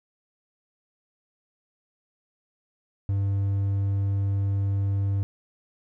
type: tone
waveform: triangle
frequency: 98.9 Hz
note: G2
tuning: 16 cents sharp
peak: -20 dBFS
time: 3.09-5.23 s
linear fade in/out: 0 ms
effects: none